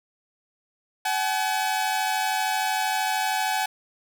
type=tone pair together; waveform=sawtooth; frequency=759 / 852 Hz; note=F#5 / G#5; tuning=+44 / +44 cents; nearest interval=major second; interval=200 cents; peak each=-22 dBFS; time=1.05-3.66 s; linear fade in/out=5 ms; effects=none